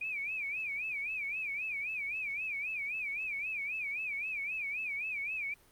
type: tone with vibrato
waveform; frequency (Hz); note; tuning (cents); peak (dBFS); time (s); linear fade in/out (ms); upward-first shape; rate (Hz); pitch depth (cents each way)
sine; 2403; D7; +39; -34; 0.01-5.54; 5; sine; 3.8; 150
effects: pink hiss -63 dBFS RMS until 5.71 s + Opus 32 kbps